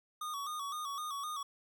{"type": "tone with vibrato", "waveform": "square", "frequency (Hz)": 1174.7, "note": "D6", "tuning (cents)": 0, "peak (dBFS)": -38, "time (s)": [0.21, 1.43], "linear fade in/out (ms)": 5, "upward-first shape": "square", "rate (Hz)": 3.9, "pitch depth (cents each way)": 75, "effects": []}